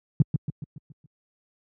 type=tone with echo; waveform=sine; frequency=145.4 Hz; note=D3; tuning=17 cents flat; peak=-12 dBFS; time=0.2-0.22 s; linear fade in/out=2 ms; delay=140 ms; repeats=6; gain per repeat=-6 dB; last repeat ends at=1.06 s; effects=high-pass 60 Hz 12 dB/octave